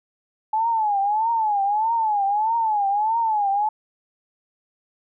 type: tone with vibrato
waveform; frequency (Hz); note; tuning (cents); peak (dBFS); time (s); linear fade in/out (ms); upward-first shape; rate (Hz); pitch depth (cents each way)
sine; 855; A5; -50; -18; 0.53-3.69; 5; triangle; 1.6; 160
effects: none